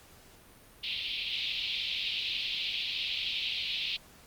white band-pass noise, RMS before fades -34 dBFS, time 0.83-3.97 s, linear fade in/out 10 ms, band 2500 to 4000 Hz, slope 48 dB/octave, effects pink hiss -56 dBFS RMS until 4.26 s + Opus 48 kbps

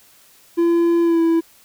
triangle tone with pitch glide, 339.4 to 330.5 Hz, F4 to E4, -49 to +5 cents, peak -11 dBFS, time 0.57-1.41 s, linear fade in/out 20 ms, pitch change -46 cents, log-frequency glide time 1.02-1.21 s, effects white hiss -51 dBFS RMS until 1.64 s

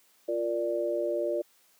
sine chord, Bb major, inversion second, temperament equal, 349.2 / 466.2 / 587.3 Hz, F4 / Bb4 / D5, 0 / 0 / 0 cents, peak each -31 / -34 / -29 dBFS, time 0.28-1.42 s, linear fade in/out 10 ms, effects white hiss -64 dBFS RMS until 1.79 s + high-pass 200 Hz 12 dB/octave

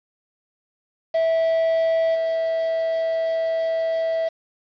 triangle tone with level steps, 654 Hz, E5, 14 cents flat, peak -15 / -18 dBFS, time 1.14-4.29 s, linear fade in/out 10 ms, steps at 2.14 s, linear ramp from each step 20 ms, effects resampled to 11025 Hz + 7-bit

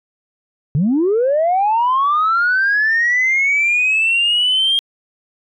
sine linear sweep, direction up, 130.81 to 3232 Hz, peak -11 dBFS, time 0.75-4.79 s, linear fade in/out 0 ms, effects tanh soft clip ceiling -9 dBFS

